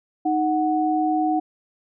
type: tone pair together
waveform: sine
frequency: 311.1 / 740 Hz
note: D#4 / F#5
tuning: 0 / 0 cents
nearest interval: octave + minor third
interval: 1500 cents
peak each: -21 dBFS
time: 0.25-1.4 s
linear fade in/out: 10 ms
effects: none